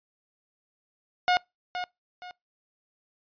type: tone with echo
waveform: sawtooth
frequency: 722 Hz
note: F#5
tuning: 43 cents flat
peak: -16 dBFS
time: 1.28-1.37 s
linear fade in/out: 0 ms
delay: 470 ms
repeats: 2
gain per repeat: -10 dB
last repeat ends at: 2.31 s
effects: noise-tail reverb RT60 0.2 s tail -25 dB re dry + resampled to 11025 Hz